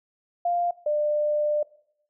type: tone pair in turn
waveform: sine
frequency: 698.5 / 597.1 Hz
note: F5 / D5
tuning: 0 / +29 cents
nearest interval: minor third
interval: 271 cents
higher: first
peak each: -21 dBFS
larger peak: neither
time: 0.45-0.71 / 0.86-1.63 s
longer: second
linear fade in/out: 5 ms
effects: noise-tail reverb RT60 0.7 s tail -20 dB re dry